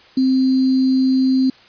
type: tone with sample-and-hold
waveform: sine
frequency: 261.6 Hz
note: C4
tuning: in tune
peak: -12 dBFS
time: 0.17-1.5 s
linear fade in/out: 5 ms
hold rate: 4410 Hz
effects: white hiss -47 dBFS RMS until 1.68 s + resampled to 11025 Hz